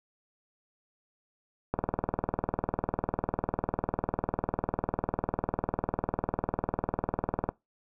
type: click train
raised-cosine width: 1 ms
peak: -13 dBFS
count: 116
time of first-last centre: 1.74-7.49 s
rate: 20 Hz
effects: noise-tail reverb RT60 0.2 s tail -22 dB re dry